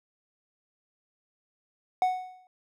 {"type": "tone with exponential decay", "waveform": "triangle", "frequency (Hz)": 739, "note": "F#5", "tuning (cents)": -2, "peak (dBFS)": -17, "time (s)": [2.02, 2.47], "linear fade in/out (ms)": 1, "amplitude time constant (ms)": 97, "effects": []}